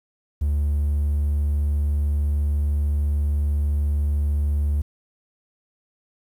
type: tone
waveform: triangle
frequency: 73.1 Hz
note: D2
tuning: 7 cents flat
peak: -16 dBFS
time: 0.41-4.82 s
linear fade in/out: 10 ms
effects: tanh soft clip ceiling -12 dBFS + 9-bit